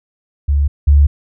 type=tone pair in turn; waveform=sine; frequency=71.4 / 71.9 Hz; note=D2 / D2; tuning=-48 / -36 cents; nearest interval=unison; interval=12 cents; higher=second; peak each=-10 / -5 dBFS; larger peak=second; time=0.48-0.68 / 0.87-1.07 s; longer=neither; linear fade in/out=10 ms; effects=none